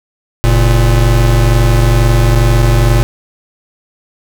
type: tone pair together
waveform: square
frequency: 46.25 / 116.54 Hz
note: F#1 / A#2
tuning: 0 / 0 cents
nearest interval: octave + major third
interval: 1600 cents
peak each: -10 dBFS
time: 0.44-3.03 s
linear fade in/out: 0 ms
effects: none